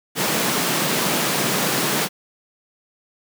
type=high-pass noise; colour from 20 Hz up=pink; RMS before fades=-21 dBFS; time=0.15-2.09 s; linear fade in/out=50 ms; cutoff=140 Hz; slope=48 dB/octave; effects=none